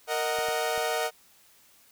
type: chord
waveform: sawtooth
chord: D# minor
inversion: second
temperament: equal with one note detuned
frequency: 464 / 622.3 / 740 Hz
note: A#4 / D#5 / F#5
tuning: -8 / 0 / 0 cents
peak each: -27 dBFS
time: 0.07-1.11 s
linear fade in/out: 50 ms
type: clicks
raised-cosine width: 3 ms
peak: -34 dBFS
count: 3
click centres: 0.387 / 0.486 / 0.778 s
effects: white hiss -59 dBFS RMS until 1.91 s